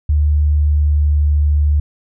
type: tone with pitch glide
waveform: sine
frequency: 74.4 to 73.84 Hz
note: D2 to D2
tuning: +23 to +10 cents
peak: -10 dBFS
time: 0.09-1.8 s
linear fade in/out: 5 ms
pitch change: -13 cents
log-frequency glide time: 0.5-1.29 s
effects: none